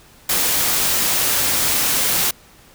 white noise, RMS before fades -18 dBFS, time 0.29-2.31 s, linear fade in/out 5 ms, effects pink hiss -48 dBFS RMS until 2.74 s

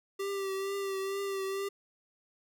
square tone with vibrato, 391.3 Hz, G4, 3 cents flat, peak -33 dBFS, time 0.19-1.69 s, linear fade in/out 10 ms, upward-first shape triangle, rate 2.2 Hz, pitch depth 34 cents each way, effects none

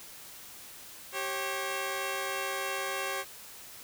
10% pulse tone pair together, 388.6 / 543.4 Hz, G4 / C#5, -15 / -35 cents, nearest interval tritone, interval 580 cents, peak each -27 / -26 dBFS, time 1.12-3.25 s, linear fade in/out 50 ms, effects white hiss -48 dBFS RMS until 3.83 s

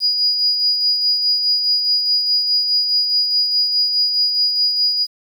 sine tone with tremolo, 4900 Hz, D#8, 27 cents flat, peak -12 dBFS, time 0-5.07 s, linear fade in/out 50 ms, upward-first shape sine, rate 4.8 Hz, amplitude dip 45%, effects 7-bit

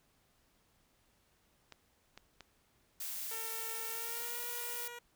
clicks, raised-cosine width 0.2 ms, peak -32 dBFS, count 3, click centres 1.723 / 2.176 / 2.407 s
blue noise, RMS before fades -41 dBFS, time 3-4.88 s, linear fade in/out 5 ms
10% pulse tone with pitch glide, 451.9 to 478.8 Hz, A4 to A#4, +46 to +46 cents, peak -37 dBFS, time 3.31-4.99 s, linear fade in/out 5 ms, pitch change +100 cents, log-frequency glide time 3.88-4.38 s
effects pink hiss -72 dBFS RMS until 5.15 s

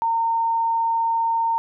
sine tone, 915 Hz, A#5, 32 cents flat, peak -18 dBFS, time 0.02-1.58 s, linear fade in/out 0 ms, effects none

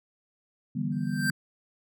sine chord, E minor seventh, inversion third, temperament equal with one note detuned, 146.83 / 164.81 / 196 / 242.1 Hz, D3 / E3 / G3 / B3, 0 / 0 / 0 / -34 cents, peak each -32 / -35 / -32 / -32 dBFS, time 0.75-1.31 s, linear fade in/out 10 ms
square tone with exponential growth, 1568 Hz, G6, in tune, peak -24 dBFS, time 0.92-1.3 s, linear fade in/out 1 ms, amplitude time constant 81 ms
effects none

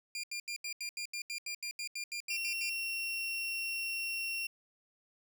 20% pulse tone bursts, 2400 Hz, D7, 37 cents sharp, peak -32 dBFS, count 16, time 0.15-2.695 s, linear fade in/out 2 ms, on 85 ms, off 79 ms
35% pulse tone, 2729 Hz, F7, 41 cents flat, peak -33 dBFS, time 2.3-4.47 s, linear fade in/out 5 ms
effects none

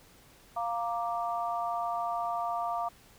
sine chord, Bb major, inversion second, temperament equal, 698.5 / 932.3 / 1174.7 Hz, F5 / Bb5 / D6, 0 / 0 / 0 cents, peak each -32 / -36 / -35 dBFS, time 0.56-2.89 s, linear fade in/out 10 ms, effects pink hiss -58 dBFS RMS until 3.18 s

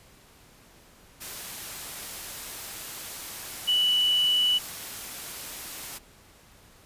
sine tone in noise, 2960 Hz, F#7, in tune, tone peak -20 dBFS, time 3.67-4.59 s, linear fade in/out 20 ms, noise white, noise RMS -38 dBFS, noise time 1.2-5.99 s, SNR +15 dB, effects pink hiss -55 dBFS RMS until 6.85 s + resampled to 32000 Hz

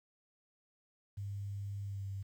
sine tone with pitch glide, 100.2 to 97.91 Hz, G2 to G2, +38 to -2 cents, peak -38 dBFS, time 1.17-2.23 s, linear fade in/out 10 ms, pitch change -40 cents, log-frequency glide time 1.82-2.07 s, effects 11-bit

